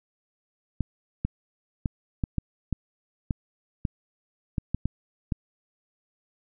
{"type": "clicks", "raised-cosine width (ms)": 5, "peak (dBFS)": -13, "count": 12, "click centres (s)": [0.807, 1.25, 1.858, 2.238, 2.383, 2.727, 3.308, 3.852, 4.582, 4.746, 4.856, 5.322], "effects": []}